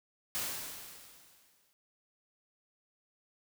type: noise with exponential decay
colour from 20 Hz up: white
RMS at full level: -34 dBFS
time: 0.35-1.73 s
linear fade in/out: 0 ms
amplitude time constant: 300 ms
effects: none